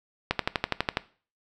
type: click train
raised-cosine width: 0.3 ms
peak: -7 dBFS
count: 9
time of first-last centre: 0.31-0.971 s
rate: 12.1 Hz
effects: noise-tail reverb RT60 0.4 s tail -18 dB re dry